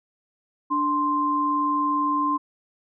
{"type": "tone pair together", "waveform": "sine", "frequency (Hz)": [293.7, 1046.5], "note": ["D4", "C6"], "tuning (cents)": [0, 0], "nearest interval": "octave + minor seventh", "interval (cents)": 2200, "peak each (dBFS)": [-26, -21], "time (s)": [0.7, 2.38], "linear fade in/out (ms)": 20, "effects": []}